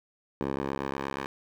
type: tone with band-pass filter sweep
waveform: 10% pulse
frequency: 68.4 Hz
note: C#2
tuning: 23 cents flat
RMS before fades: -33 dBFS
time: 0.41-1.26 s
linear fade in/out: 0 ms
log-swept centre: 490 to 1300 Hz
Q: 0.7
effects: none